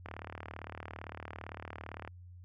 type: click train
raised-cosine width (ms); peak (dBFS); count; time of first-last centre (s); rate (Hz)
0.5; -27; 77; 0.06-2.076; 37.7
effects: added 89 Hz sine -49 dBFS peak until 2.44 s